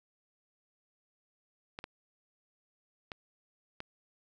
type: clicks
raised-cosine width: 0.3 ms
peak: -24 dBFS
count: 4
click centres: 1.789 / 1.841 / 3.118 / 3.804 s
effects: none